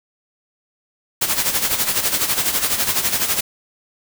white noise with tremolo, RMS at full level -17 dBFS, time 1.21-3.41 s, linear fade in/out 10 ms, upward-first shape sine, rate 12 Hz, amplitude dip 65%, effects none

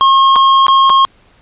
square tone with dropouts, 1078 Hz, C#6, 49 cents flat, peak -6 dBFS, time 0.01-1.05 s, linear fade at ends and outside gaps 0 ms, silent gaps 0.358-0.362 / 0.667-0.682 / 0.896-0.901 s, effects pink hiss -49 dBFS RMS until 1.41 s + resampled to 8000 Hz

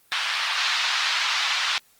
white band-pass noise, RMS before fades -24 dBFS, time 0.12-1.78 s, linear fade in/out 0 ms, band 960 to 4400 Hz, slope 24 dB/octave, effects white hiss -59 dBFS RMS until 1.99 s + Opus 32 kbps

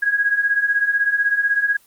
sine beating tone pair, 1637 / 1653 Hz, G#6 / G#6, -25 / -9 cents, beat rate 16 Hz, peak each -21 / -17 dBFS, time 0.02-1.77 s, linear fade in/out 10 ms, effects white hiss -54 dBFS RMS until 1.86 s + Opus 24 kbps

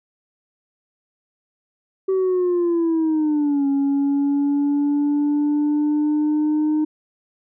sine linear two-way sweep, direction down then up, 384 to 277.2 to 307 Hz, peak -14 dBFS, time 2.08-6.85 s, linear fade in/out 10 ms, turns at 3.67 s, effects tanh soft clip ceiling -15 dBFS

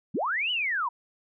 sine linear two-way sweep, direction up then down, 130.81 to 3026 to 907 Hz, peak -25 dBFS, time 0.14-0.89 s, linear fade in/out 10 ms, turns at 0.51 s, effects none

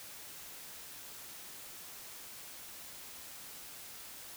silence, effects white hiss -49 dBFS RMS until 4.36 s

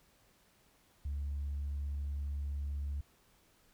sine tone, 71.2 Hz, C#2, 47 cents sharp, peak -33 dBFS, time 1.05-3.01 s, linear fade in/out 5 ms, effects tanh soft clip ceiling -32 dBFS + pink hiss -68 dBFS RMS until 3.73 s

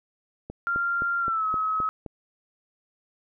click train, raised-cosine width 2 ms, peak -22 dBFS, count 7, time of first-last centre 0.5-2.062 s, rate 3.84 Hz
sine tone with pitch glide, 1389 to 1281.1 Hz, F6 to E6, -10 to -50 cents, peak -23 dBFS, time 0.67-1.89 s, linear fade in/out 0 ms, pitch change -140 cents, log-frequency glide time 1.2-1.46 s
effects none

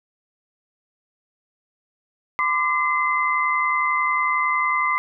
sine tone cluster, 1025 / 1176 / 2057 Hz, C6 / D6 / C7, -36 / +2 / -30 cents, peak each -24 / -22 / -22 dBFS, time 2.39-4.98 s, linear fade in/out 0 ms, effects none

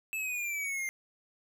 square exponential sweep, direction down, 2633 to 2093 Hz, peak -33 dBFS, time 0.13-0.89 s, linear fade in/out 0 ms, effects none

